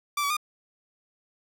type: tone with pitch steps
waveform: sawtooth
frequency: 1168 / 1140 / 1215 Hz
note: D6 / C#6 / D#6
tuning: -10 / +48 / -42 cents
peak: -21 dBFS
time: 0.17-0.368 s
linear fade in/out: 5 ms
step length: 66 ms
effects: none